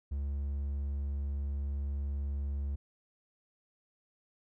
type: tone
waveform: triangle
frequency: 70.3 Hz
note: C#2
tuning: 25 cents sharp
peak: -30 dBFS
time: 0.11-2.76 s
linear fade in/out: 10 ms
effects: none